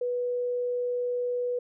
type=tone; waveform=sine; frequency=490.6 Hz; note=B4; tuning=12 cents flat; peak=-26 dBFS; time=0.01-1.59 s; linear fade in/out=5 ms; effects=none